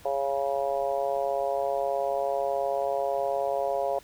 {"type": "harmonic tone", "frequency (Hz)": 138.59, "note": "C#3", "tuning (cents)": 0, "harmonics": [3, 4, 5, 6, 7], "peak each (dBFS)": [-34, -28, -29, -37, -38], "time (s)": [0.05, 3.99], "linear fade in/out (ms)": 5, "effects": ["pink hiss -53 dBFS RMS until 4.03 s"]}